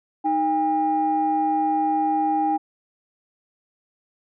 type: tone pair together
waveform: sine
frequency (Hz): 311.1 / 805.5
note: D#4 / G5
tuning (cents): 0 / +47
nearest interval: octave + major third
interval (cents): 1647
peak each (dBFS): -23 / -19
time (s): 0.24-2.58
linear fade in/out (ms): 20
effects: tanh soft clip ceiling -12 dBFS